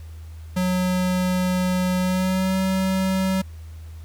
square tone with pitch glide, 182.8 to 189.36 Hz, F#3 to F#3, -21 to +40 cents, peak -20 dBFS, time 0.56-3.42 s, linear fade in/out 10 ms, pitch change +61 cents, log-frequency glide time 1.99-2.57 s, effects added 80 Hz sine -35 dBFS peak until 4.04 s + pink hiss -54 dBFS RMS until 4.04 s

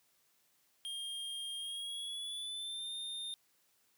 square tone with pitch glide, 3219 to 3634 Hz, G7 to A#7, +45 to -45 cents, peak -40 dBFS, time 0.85-3.34 s, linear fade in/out 0 ms, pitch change +210 cents, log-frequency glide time 1.58-2.94 s, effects white hiss -73 dBFS RMS until 3.97 s + high-pass 80 Hz 12 dB/octave

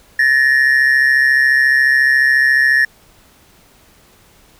triangle ring-modulated tone, 1800 Hz, A6, 39 cents sharp, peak -4 dBFS, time 0.19-2.85 s, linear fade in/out 5 ms, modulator 67.1 Hz, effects tanh soft clip ceiling 0 dBFS + pink hiss -49 dBFS RMS until 4.59 s

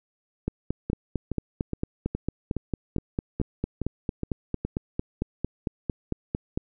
two click trains, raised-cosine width 3 ms, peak -15 / -13 dBFS, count 10 / 28, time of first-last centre 0.9-4.65 / 0.48-6.575 s, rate 2.4 / 4.43 Hz, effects none

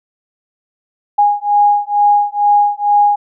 sine beating tone pair, 822 / 824.2 Hz, G#5 / G#5, -18 / -13 cents, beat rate 2.2 Hz, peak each -12 dBFS, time 1.18-3.16 s, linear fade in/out 10 ms, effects none

